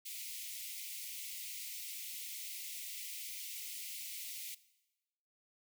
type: high-pass noise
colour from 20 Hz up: white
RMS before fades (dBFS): -45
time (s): 0.05-4.55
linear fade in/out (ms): 10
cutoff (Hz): 2000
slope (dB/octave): 96
effects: noise-tail reverb RT60 1.0 s tail -18 dB re dry